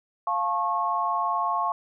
sine chord, F augmented, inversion none, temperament just, 698.5 / 873.1 / 1091.3 Hz, F5 / A5 / C#6, 0 / -14 / -27 cents, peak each -29 / -29 / -25 dBFS, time 0.27-1.72 s, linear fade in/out 2 ms, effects none

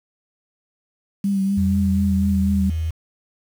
sine tone with vibrato, 196 Hz, G3, in tune, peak -17 dBFS, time 1.24-2.7 s, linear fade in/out 5 ms, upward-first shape triangle, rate 4.1 Hz, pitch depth 41 cents each way
sine tone with pitch glide, 86.4 to 80.61 Hz, F2 to E2, -18 to -38 cents, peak -20 dBFS, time 1.57-2.91 s, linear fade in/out 10 ms, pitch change -120 cents, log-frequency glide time 1.75-2.65 s
effects 7-bit

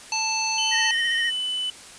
harmonic tone, 880 Hz, A5, in tune, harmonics 1 / 3 / 5 / 7, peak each -28 / -28 / -28 / -28 dBFS, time 0.12-0.91 s, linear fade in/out 2 ms
triangle tone with pitch glide, 3038 to 3000 Hz, F#7 to F#7, +45 to +23 cents, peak -23 dBFS, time 0.58-1.7 s, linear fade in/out 2 ms, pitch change -22 cents, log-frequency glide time 1.16-1.29 s
triangle tone with vibrato, 1864.7 Hz, A#6, in tune, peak -21 dBFS, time 0.71-1.31 s, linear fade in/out 20 ms, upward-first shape sine, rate 15 Hz, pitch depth 29 cents each way
effects white hiss -43 dBFS RMS until 1.98 s + resampled to 22050 Hz

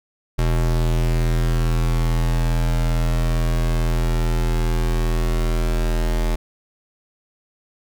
square tone pair together, 41.18 / 123.47 Hz, E1 / B2, -1 / 0 cents, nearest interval octave + perfect fifth, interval 1901 cents, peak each -18 / -27 dBFS, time 0.38-6.36 s, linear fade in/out 10 ms, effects none

